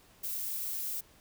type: noise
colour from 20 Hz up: violet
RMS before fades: -36 dBFS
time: 0.23-1.01 s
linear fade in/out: 10 ms
effects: pink hiss -61 dBFS RMS until 1.2 s